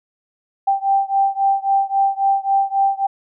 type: beating tone pair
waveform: sine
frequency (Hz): 784 / 787.7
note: G5 / G5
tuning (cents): 0 / +8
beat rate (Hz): 3.7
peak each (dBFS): -17 / -18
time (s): 0.67-3.07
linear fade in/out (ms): 10
effects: none